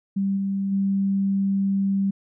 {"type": "tone with level steps", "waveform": "sine", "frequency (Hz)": 196, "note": "G3", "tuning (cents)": 0, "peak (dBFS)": [-20, -22, -19], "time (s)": [0.16, 2.11], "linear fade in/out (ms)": 10, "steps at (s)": [0.36, 0.71], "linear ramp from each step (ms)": 20, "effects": []}